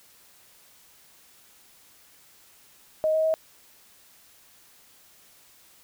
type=tone with pitch steps; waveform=sine; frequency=626 / 633 / 638 Hz; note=D#5 / D#5 / D#5; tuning=+10 / +30 / +43 cents; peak=-20 dBFS; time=3.04-3.34 s; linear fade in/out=0 ms; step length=100 ms; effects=white hiss -56 dBFS RMS until 5.83 s